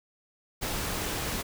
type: noise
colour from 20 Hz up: pink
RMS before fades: -32 dBFS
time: 0.61-1.43 s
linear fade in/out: 20 ms
effects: none